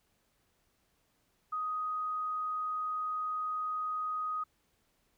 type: tone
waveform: sine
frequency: 1250 Hz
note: D#6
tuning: 8 cents sharp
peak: -32 dBFS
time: 1.52-4.44 s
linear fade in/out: 10 ms
effects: pink hiss -74 dBFS RMS until 5.17 s